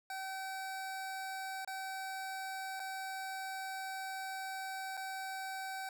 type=tone with dropouts; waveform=25% pulse; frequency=767 Hz; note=G5; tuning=38 cents flat; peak=-36 dBFS; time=0.1-5.89 s; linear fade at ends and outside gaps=2 ms; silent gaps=1.648-1.675 / 2.796-2.8 / 4.97-4.974 s; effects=none